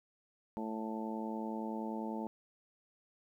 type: harmonic tone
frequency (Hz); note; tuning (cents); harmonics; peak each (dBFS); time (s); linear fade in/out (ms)
110.3; A2; +5; 2 / 3 / 4 / 5 / 6 / 7 / 8; -39 / -44 / -47 / -48 / -50 / -52 / -44; 0.57-2.27; 0
effects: 12-bit